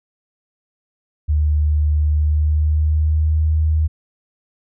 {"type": "tone with pitch glide", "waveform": "sine", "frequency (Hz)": [75.3, 78.05], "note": ["D2", "D#2"], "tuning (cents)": [44, 6], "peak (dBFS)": -13, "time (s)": [1.28, 3.88], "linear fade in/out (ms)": 20, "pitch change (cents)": 62, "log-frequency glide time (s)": [2.08, 3.45], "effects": []}